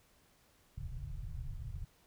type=low-pass noise; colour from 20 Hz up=pink; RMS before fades=-42 dBFS; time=0.77-1.85 s; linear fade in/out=10 ms; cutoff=150 Hz; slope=96 dB/octave; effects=pink hiss -68 dBFS RMS until 2.06 s